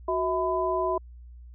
sine tone cluster, 369.8 / 649 / 1004 Hz, F#4 / E5 / B5, -1 / -27 / +28 cents, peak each -28 dBFS, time 0.08-0.98 s, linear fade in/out 5 ms, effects added 60 Hz sine -43 dBFS peak until 1.54 s

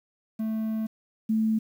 triangle / sine tone pair in turn, 220 / 220 Hz, A3 / A3, 0 / 0 cents, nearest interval unison, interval 0 cents, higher neither, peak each -24 / -21 dBFS, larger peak second, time 0.39-0.87 / 1.29-1.59 s, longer first, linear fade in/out 10 ms, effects 9-bit

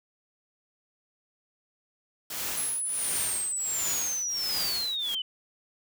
white noise with tremolo, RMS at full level -31 dBFS, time 2.3-5.15 s, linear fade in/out 5 ms, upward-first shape triangle, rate 1.4 Hz, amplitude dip 100%
sine linear sweep, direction down, 10910 to 2960 Hz, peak -28 dBFS, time 2.57-5.22 s, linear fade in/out 5 ms
effects none

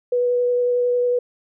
sine tone with vibrato, 490 Hz, B4, 14 cents flat, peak -16 dBFS, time 0.12-1.19 s, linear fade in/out 5 ms, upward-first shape sine, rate 11 Hz, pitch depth 8 cents each way, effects none

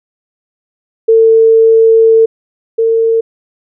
sine tone pair in turn, 449.4 / 453 Hz, A4 / A#4, +37 / -50 cents, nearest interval unison, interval 13 cents, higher second, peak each -3 / -7 dBFS, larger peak first, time 1.08-2.26 / 2.78-3.21 s, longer first, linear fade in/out 10 ms, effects none

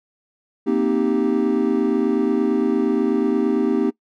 triangle chord, C minor seventh, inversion third, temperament equal, 233.1 / 261.6 / 311.1 / 392 Hz, Bb3 / C4 / Eb4 / G4, 0 / 0 / 0 / 0 cents, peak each -20 dBFS, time 0.66-3.91 s, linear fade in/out 20 ms, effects noise-tail reverb RT60 0.1 s tail -21 dB re dry

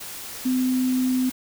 sine tone in noise, 255.5 Hz, C4, 41 cents flat, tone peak -19 dBFS, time 0.45-1.3 s, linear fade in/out 10 ms, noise white, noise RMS -36 dBFS, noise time 0-1.32 s, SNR +14 dB, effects none

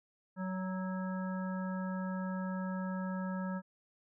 harmonic tone with a mistuned harmonic, 186.9 Hz, F#3, 18 cents sharp, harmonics 1 / 3 / 5 / 7 / 9, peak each -35 / -45 / -46 / -48 / -49 dBFS, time 0.36-3.62 s, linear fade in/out 50 ms, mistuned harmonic 9, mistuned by -38 cents, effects none

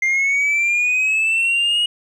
sine linear sweep, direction up, 2093 to 2900 Hz, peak -12 dBFS, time 0.02-1.86 s, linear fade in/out 5 ms, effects tanh soft clip ceiling -14 dBFS + 9-bit

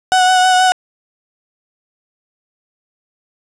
35% pulse tone with vibrato, 740 Hz, F#5, in tune, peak -7 dBFS, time 0.12-0.72 s, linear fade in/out 0 ms, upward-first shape sine, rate 6.3 Hz, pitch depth 17 cents each way, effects resampled to 22050 Hz + 7-bit

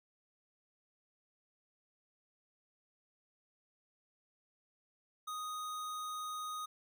square tone, 1244.5 Hz, D#6, in tune, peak -40 dBFS, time 5.27-6.66 s, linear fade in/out 10 ms, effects none

